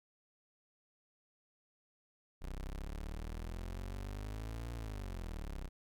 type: exponential two-way sweep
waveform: 30% pulse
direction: up then down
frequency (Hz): 30.91 to 58.9 to 30.91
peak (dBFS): -38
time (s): 2.41-5.69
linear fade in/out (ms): 20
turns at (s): 4.73
effects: none